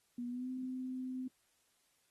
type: tone with pitch glide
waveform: sine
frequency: 242.3 to 256.7 Hz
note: B3 to C4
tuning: -33 to -33 cents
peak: -38 dBFS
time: 0.18-1.28 s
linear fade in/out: 5 ms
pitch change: +100 cents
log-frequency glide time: 0.28-0.49 s
effects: white hiss -75 dBFS RMS until 2.1 s + AAC 32 kbps